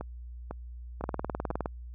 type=two click trains; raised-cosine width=1 ms; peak=-17 / -22 dBFS; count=13 / 4; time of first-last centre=1.04-1.659 / 0.01-1.51 s; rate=19.4 / 2 Hz; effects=added 60 Hz sine -40 dBFS peak until 1.94 s